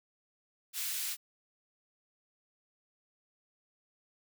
white high-pass noise, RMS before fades -36 dBFS, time 0.73-1.17 s, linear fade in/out 50 ms, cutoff 2000 Hz, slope 12 dB/octave, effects none

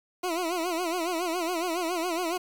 20% pulse tone with vibrato, 344 Hz, F4, 26 cents flat, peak -22 dBFS, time 0.23-2.38 s, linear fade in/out 10 ms, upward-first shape sine, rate 7.2 Hz, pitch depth 120 cents each way, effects 8-bit

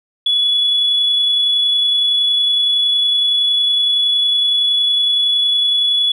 sine tone with amplitude modulation, 3404 Hz, G#7, 42 cents sharp, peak -10 dBFS, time 0.26-6.12 s, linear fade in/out 5 ms, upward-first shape sine, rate 30.8 Hz, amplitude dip 25%, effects tanh soft clip ceiling -6 dBFS

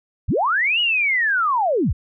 sine linear two-way sweep, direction up then down, 30.87 to 2940 to 30.87 Hz, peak -16 dBFS, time 0.28-1.93 s, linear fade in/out 10 ms, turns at 0.8 s, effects none

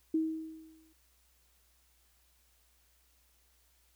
sine tone with exponential decay, 318.7 Hz, D#4, 42 cents sharp, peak -25 dBFS, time 0.14-0.93 s, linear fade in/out 5 ms, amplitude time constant 170 ms, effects added 60 Hz sine -70 dBFS peak until 3.95 s + white hiss -70 dBFS RMS until 3.95 s

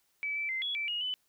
sine tone with pitch steps, 2299 / 2322 / 2075 / 3366 / 2327 / 2876 / 3005 Hz, D7 / D7 / C7 / G#7 / D7 / F#7 / F#7, -37 / -20 / -15 / +23 / -17 / -50 / +26 cents, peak -31 dBFS, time 0.23-1.14 s, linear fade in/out 0 ms, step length 130 ms, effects white hiss -73 dBFS RMS until 1.28 s

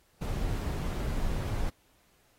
brown noise, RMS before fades -31 dBFS, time 0.21-1.7 s, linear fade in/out 10 ms, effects pink hiss -67 dBFS RMS until 2.38 s + AAC 48 kbps

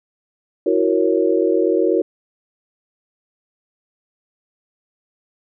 sine chord, F# dominant seventh, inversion third, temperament equal, 329.6 / 370 / 466.2 / 554.4 Hz, E4 / F#4 / A#4 / C#5, 0 / 0 / 0 / 0 cents, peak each -19 / -18 / -19 / -22 dBFS, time 0.66-2.02 s, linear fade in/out 5 ms, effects none

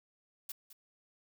blue noise with echo, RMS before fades -41 dBFS, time 0.49-0.52 s, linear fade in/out 5 ms, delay 210 ms, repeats 1, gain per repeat -13 dB, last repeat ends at 0.73 s, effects none

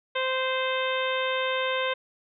harmonic tone, 520 Hz, C5, 11 cents flat, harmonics 1 / 2 / 3 / 4 / 5 / 6 / 7, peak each -28 / -31 / -33 / -34 / -35 / -36 / -36 dBFS, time 0.15-1.94 s, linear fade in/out 10 ms, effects none

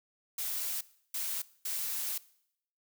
blue noise bursts at uneven times, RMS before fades -35 dBFS, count 3, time 0.38-0.81 / 1.14-1.42 / 1.65-2.18 s, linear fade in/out 5 ms, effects noise-tail reverb RT60 0.7 s tail -20 dB re dry

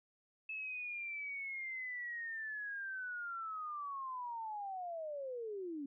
sine linear sweep, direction down, 2613 to 270 Hz, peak -40 dBFS, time 0.49-5.86 s, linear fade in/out 5 ms, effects none

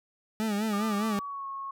40% pulse tone with vibrato, 211.5 Hz, G#3, 32 cents sharp, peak -26 dBFS, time 0.4-1.19 s, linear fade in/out 0 ms, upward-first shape sine, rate 4.9 Hz, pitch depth 90 cents each way
sine tone with pitch glide, 1200 to 1094.1 Hz, D6 to C#6, +37 to -23 cents, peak -34 dBFS, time 0.73-1.71 s, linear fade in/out 5 ms, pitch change -160 cents, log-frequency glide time 0.85-1.47 s
effects none

